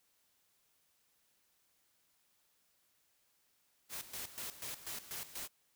white noise with tremolo, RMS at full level -43 dBFS, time 3.89-5.49 s, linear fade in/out 50 ms, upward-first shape square, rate 4.1 Hz, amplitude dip 75%, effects white hiss -75 dBFS RMS until 5.75 s

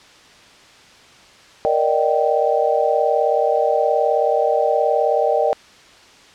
sine chord, Eb major seventh, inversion second, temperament just, 466.7 / 583.4 / 622.3 / 777.8 Hz, Bb4 / D5 / Eb5 / G5, +2 / -12 / 0 / -14 cents, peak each -20 dBFS, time 1.65-5.53 s, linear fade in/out 0 ms, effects white hiss -46 dBFS RMS until 6.34 s + low-pass 5000 Hz 12 dB/octave

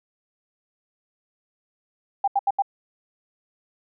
sine tone bursts, 797 Hz, G5, 28 cents sharp, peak -17 dBFS, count 4, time 2.24-2.622 s, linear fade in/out 5 ms, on 37 ms, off 78 ms, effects none

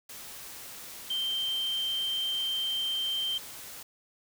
sine tone in noise, 3136 Hz, G7, in tune, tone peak -28 dBFS, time 1.1-3.38 s, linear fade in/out 5 ms, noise white, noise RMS -44 dBFS, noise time 0.09-3.83 s, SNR +13 dB, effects none

